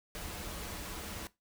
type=noise with comb filter; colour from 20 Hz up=pink; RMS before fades=-42 dBFS; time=0.15-1.27 s; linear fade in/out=0 ms; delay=7.6 ms; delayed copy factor=-0.5; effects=noise-tail reverb RT60 0.2 s tail -18 dB re dry